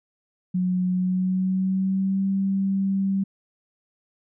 sine tone with pitch glide, 182.4 to 194.37 Hz, F#3 to G3, -24 to -14 cents, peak -20 dBFS, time 0.54-3.24 s, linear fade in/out 10 ms, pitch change +110 cents, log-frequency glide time 0.92-2.26 s, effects none

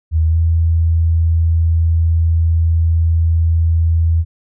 sine tone with pitch glide, 79.9 to 82.34 Hz, D#2 to E2, +47 to -1 cents, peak -10 dBFS, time 0.11-4.25 s, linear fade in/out 50 ms, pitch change +52 cents, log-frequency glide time 0.28-0.37 s, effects none

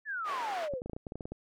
sine exponential sweep, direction down, 1790 to 470.8 Hz, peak -33 dBFS, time 0.05-0.82 s, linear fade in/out 50 ms
white band-pass noise, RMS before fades -41 dBFS, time 0.24-0.69 s, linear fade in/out 50 ms, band 470 to 1800 Hz, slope 12 dB/octave
clicks, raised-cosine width 2 ms, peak -26 dBFS, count 12, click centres 0.737 / 0.819 / 0.86 / 0.897 / 0.933 / 0.965 / 1.068 / 1.121 / 1.156 / 1.208 / 1.255 / 1.32 s
effects none

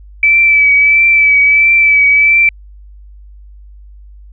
sine tone with vibrato, 2307 Hz, D7, 31 cents flat, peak -5 dBFS, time 0.23-2.49 s, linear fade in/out 2 ms, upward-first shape triangle, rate 1.5 Hz, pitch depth 35 cents each way, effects added 50 Hz sine -33 dBFS peak until 4.32 s

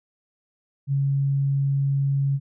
sine tone, 138.59 Hz, C#3, in tune, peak -19 dBFS, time 0.87-2.4 s, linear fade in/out 50 ms, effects none

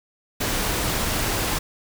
pink noise, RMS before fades -24 dBFS, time 0.4-1.59 s, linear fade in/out 10 ms, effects none

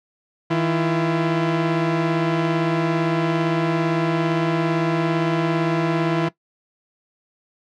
sawtooth tone pair together, 160.16 / 338 Hz, E3 / E4, -50 / +43 cents, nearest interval octave + minor second, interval 1293 cents, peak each -17 dBFS, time 0.5-6.29 s, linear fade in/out 10 ms, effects noise-tail reverb RT60 0.1 s tail -18 dB re dry + low-pass 3000 Hz 12 dB/octave

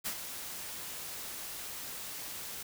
white noise with ADSR envelope, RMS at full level -34 dBFS, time 0.04-2.63 s, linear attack 26 ms, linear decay 75 ms, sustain -8 dB, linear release 6 ms, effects none

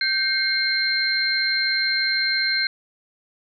sine tone cluster, 1562 / 2146 / 4157 Hz, G6 / C7 / C8, -7 / +43 / -12 cents, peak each -24 / -25 / -22 dBFS, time 0.01-2.67 s, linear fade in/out 2 ms, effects none

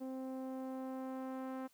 sawtooth tone with low-pass filter sweep, 261.6 Hz, C4, in tune, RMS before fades -43 dBFS, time 0-1.68 s, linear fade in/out 20 ms, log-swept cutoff 580 to 1300 Hz, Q 1, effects white hiss -71 dBFS RMS until 1.73 s

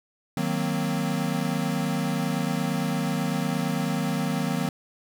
square chord, C half-diminished seventh, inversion first, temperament equal, 155.56 / 185 / 233.1 / 261.6 Hz, Eb3 / Gb3 / Bb3 / C4, 0 / 0 / 0 / 0 cents, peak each -30 / -30 / -31 / -32 dBFS, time 0.37-4.69 s, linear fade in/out 2 ms, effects none

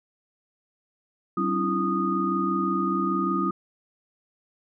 sine tone cluster, 191.3 / 269.3 / 294.5 / 335.6 / 1236 Hz, G3 / C#4 / D4 / E4 / D#6, -42 / -50 / +5 / +31 / -12 cents, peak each -28 / -31 / -34 / -28 / -26 dBFS, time 1.37-3.51 s, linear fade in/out 5 ms, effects none

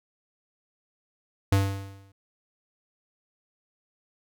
square tone with exponential decay, 98 Hz, G2, in tune, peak -17 dBFS, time 1.52-2.12 s, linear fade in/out 5 ms, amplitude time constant 130 ms, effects none

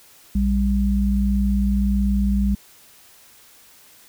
sine tone pair together, 59.25 / 199.3 Hz, A#1 / G3, +29 / +29 cents, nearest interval octave + major sixth, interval 2100 cents, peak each -19 dBFS, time 0.35-2.55 s, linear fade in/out 5 ms, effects white hiss -50 dBFS RMS until 4.08 s

